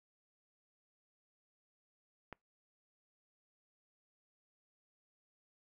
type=click; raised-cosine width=0.5 ms; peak=-30 dBFS; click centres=2.327 s; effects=noise-tail reverb RT60 0.2 s tail -26 dB re dry